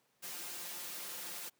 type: noise with comb filter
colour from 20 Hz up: white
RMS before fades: -44 dBFS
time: 0.22-1.5 s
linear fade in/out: 20 ms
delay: 5.7 ms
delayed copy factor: +0.75
effects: pink hiss -74 dBFS RMS until 1.59 s + high-pass 200 Hz 12 dB/octave